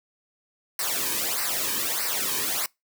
white noise with flanger, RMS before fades -27 dBFS, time 0.79-2.66 s, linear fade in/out 2 ms, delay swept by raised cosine 0.29 to 1.49 ms, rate 1.6 Hz, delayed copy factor -0.8, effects noise-tail reverb RT60 0.2 s tail -25 dB re dry

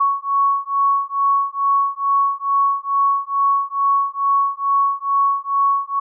sine beating tone pair, 1111 / 1113.3 Hz, C#6 / C#6, +4 / +7 cents, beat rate 2.3 Hz, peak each -18 dBFS, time 0-6 s, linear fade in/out 10 ms, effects none

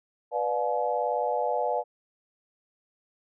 sine chord, B diminished seventh, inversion none, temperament just, 493.9 / 592.7 / 711.2 / 853.4 Hz, B4 / D5 / F5 / Ab5, 0 / +16 / +31 / +47 cents, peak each -30 dBFS, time 0.31-1.84 s, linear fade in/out 50 ms, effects none

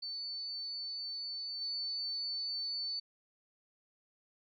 sine tone with level steps, 4502 Hz, C#8, 26 cents sharp, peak -38 / -35 dBFS, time 0.02-3 s, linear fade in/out 10 ms, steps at 1.61 s, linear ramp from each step 5 ms, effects none

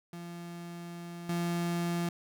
35% pulse tone with level steps, 171.9 Hz, F3, 27 cents flat, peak -39 / -28 dBFS, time 0.13-2.09 s, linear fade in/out 2 ms, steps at 1.29 s, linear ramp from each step 2 ms, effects none

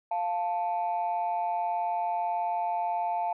sine tone pair together, 698.5 / 880.1 Hz, F5 / A5, 0 / 0 cents, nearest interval major third, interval 400 cents, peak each -28 dBFS, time 0.11-3.33 s, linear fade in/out 5 ms, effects tanh soft clip ceiling -22 dBFS

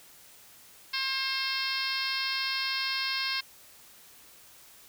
harmonic tone with a mistuned harmonic, 533 Hz, C5, 32 cents sharp, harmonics 2 / 3 / 4 / 5 / 6 / 7 / 8 / 9 / 10, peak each -39 / -37 / -36 / -37 / -39 / -39 / -35 / -37 / -38 dBFS, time 0.93-3.41 s, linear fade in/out 10 ms, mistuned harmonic 7, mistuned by -15 cents, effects white hiss -54 dBFS RMS until 4.88 s

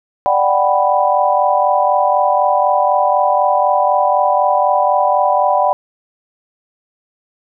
sine chord, G major seventh, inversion second, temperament equal with one note detuned, 589.7 / 740 / 784 / 987.8 Hz, D5 / F#5 / G5 / B5, +7 / 0 / 0 / 0 cents, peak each -16 dBFS, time 0.26-5.73 s, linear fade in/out 0 ms, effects none

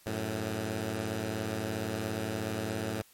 10% pulse beating tone pair, 92.5 / 109.5 Hz, F#2 / A2, 0 / -8 cents, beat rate 17 Hz, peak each -29 / -25 dBFS, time 0.06-3.02 s, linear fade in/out 5 ms, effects white hiss -60 dBFS RMS until 3.13 s + MP3 64 kbps

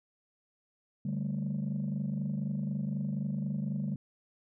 sine chord, D suspended fourth, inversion none, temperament equal with one note detuned, 145.48 / 196 / 220 Hz, D3 / G3 / A3, -16 / 0 / 0 cents, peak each -33 / -33 / -36 dBFS, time 1.05-3.96 s, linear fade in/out 5 ms, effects tanh soft clip ceiling -26 dBFS

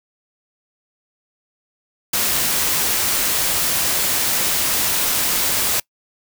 white noise, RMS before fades -19 dBFS, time 2.13-5.8 s, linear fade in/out 5 ms, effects noise-tail reverb RT60 0.1 s tail -24 dB re dry

